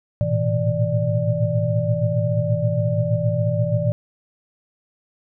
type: tone cluster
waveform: sine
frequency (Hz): 108.5 / 115 / 123.2 / 162.5 / 588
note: A2 / A#2 / B2 / E3 / D5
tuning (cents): -24 / -23 / -4 / -24 / +2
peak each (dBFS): -24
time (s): 0.21-3.92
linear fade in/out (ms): 0
effects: none